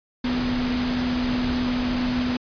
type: tone in noise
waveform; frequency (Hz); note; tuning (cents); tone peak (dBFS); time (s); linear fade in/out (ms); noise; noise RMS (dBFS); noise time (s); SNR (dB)
sine; 248.3; B3; +9; -22; 0.24-2.37; 5; pink; -29; 0.24-2.37; +4
effects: resampled to 11025 Hz

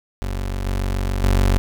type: tone with level steps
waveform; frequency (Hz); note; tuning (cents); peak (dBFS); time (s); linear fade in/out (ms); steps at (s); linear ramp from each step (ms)
30% pulse; 47; F#1; +28; -20 / -17 / -11; 0.22-1.58; 0; 0.65 / 1.23; 10
effects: none

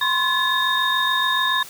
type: tone cluster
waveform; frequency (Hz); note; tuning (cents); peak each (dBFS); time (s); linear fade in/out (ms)
sine; 1023 / 1070 / 1718 / 3692; C6 / C6 / A6 / A#7; -39 / +38 / -42 / -17; -24 / -25 / -22 / -22; 0.01-1.63; 5
effects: white hiss -40 dBFS RMS until 1.69 s

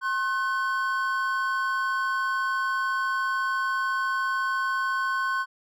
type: tone pair together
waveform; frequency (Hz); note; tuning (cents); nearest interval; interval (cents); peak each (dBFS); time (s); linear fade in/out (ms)
triangle; 1069 / 1509; C6 / F#6; +37 / +34; tritone; 597; -25; 0.01-5.46; 50
effects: none

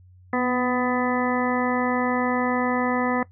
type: harmonic tone with a mistuned harmonic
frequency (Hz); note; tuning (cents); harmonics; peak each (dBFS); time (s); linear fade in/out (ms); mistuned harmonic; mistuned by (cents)
250; B3; +21; 1 / 2 / 3 / 4 / 5 / 7 / 8; -24 / -27 / -29 / -30 / -31 / -32 / -33; 0.33-3.23; 2; 1; -22
effects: noise-tail reverb RT60 0.1 s tail -18 dB re dry + added 91 Hz sine -48 dBFS peak until 3.31 s

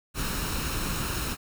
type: noise with comb filter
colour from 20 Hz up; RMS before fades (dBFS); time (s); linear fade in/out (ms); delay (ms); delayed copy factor
pink; -30; 0.14-1.37; 50; 0.74; +0.5
effects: none

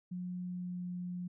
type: tone with pitch glide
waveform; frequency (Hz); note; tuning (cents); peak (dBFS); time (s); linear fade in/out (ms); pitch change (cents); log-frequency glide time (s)
sine; 180 to 178.55; F#3 to F3; -47 to +39; -37; 0.11-1.28; 10; -14; 0.41-0.88
effects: none

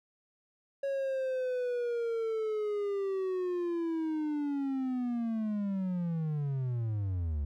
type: linear sweep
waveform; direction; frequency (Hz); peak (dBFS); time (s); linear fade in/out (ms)
triangle; down; 554.4 to 69.3; -28; 0.83-7.45; 5
effects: none

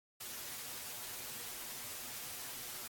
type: noise with comb filter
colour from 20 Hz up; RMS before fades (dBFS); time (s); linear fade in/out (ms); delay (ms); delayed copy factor
white; -45; 0.2-2.88; 10; 8.2; +0.6
effects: AAC 64 kbps

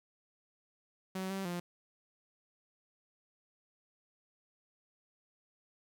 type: tone with pitch steps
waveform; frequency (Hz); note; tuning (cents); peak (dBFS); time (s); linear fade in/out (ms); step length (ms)
sawtooth; 188.6 / 193.5 / 175.3; F#3 / G3 / F3; +33 / -22 / +7; -32; 1.15-1.6; 5; 150
effects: 12-bit

